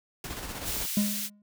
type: noise with tremolo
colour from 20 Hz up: pink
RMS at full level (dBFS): -36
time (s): 0.24-0.86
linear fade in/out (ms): 2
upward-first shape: square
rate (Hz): 16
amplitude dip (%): 35
type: high-pass noise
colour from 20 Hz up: white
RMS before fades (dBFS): -33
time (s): 0.63-1.3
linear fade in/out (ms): 50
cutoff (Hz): 2300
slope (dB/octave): 12
type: tone with exponential decay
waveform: triangle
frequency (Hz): 206.3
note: G#3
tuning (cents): -11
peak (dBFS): -18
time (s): 0.97-1.42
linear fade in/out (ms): 2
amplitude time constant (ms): 97
effects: none